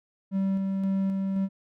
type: tone with tremolo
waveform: triangle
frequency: 193.4 Hz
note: G3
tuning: 23 cents flat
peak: -21 dBFS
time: 0.31-1.49 s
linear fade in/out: 50 ms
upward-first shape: square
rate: 1.9 Hz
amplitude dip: 25%
effects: none